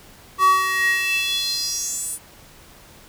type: tone with high-pass filter sweep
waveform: square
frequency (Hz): 377.6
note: F#4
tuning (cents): +35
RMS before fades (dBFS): -21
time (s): 0.38-2.19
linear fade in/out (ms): 50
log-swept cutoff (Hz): 1000 to 9800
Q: 5.8
effects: pink hiss -47 dBFS RMS until 3.08 s